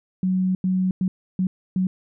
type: tone bursts at uneven times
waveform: sine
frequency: 185.9 Hz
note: F#3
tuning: 8 cents sharp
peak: -18 dBFS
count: 5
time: 0.23-0.55 / 0.64-0.91 / 1.01-1.08 / 1.39-1.47 / 1.76-1.87 s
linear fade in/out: 2 ms
effects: none